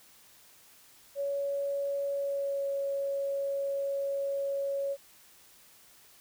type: tone with pitch glide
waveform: sine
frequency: 561 to 555.5 Hz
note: C#5 to C#5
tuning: +21 to +4 cents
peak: -29 dBFS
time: 1.15-4.97 s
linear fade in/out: 50 ms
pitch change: -17 cents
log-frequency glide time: 2.12-2.68 s
effects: white hiss -58 dBFS RMS until 6.2 s